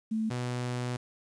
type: tone pair in turn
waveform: sine / sawtooth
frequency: 220 / 123.47 Hz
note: A3 / B2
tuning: 0 / 0 cents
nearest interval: minor seventh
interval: 1000 cents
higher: first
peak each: -27 dBFS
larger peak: neither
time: 0.11-0.3 / 0.3-0.97 s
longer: second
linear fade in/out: 10 ms
effects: resampled to 22050 Hz + 10-bit